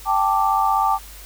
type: chord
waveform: sine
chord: G suspended second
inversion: none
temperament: equal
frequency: 784 / 880 / 1174.7 Hz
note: G5 / A5 / D6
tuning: 0 / 0 / 0 cents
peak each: -20 dBFS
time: 0.05-0.99 s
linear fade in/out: 50 ms
effects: added 50 Hz sine -40 dBFS peak until 1.25 s + white hiss -42 dBFS RMS until 1.25 s